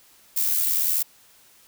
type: noise with amplitude modulation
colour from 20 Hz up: violet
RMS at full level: -20 dBFS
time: 0.36-1.03 s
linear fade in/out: 10 ms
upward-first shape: sine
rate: 80.8 Hz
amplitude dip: 55%
effects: white hiss -55 dBFS RMS until 1.67 s